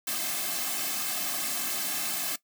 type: noise with comb filter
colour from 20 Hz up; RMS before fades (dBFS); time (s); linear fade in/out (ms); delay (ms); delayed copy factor
white; -31; 0.07-2.36; 5; 2.1; -0.9
effects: noise-tail reverb RT60 0.1 s tail -18 dB re dry + high-pass 200 Hz 12 dB/octave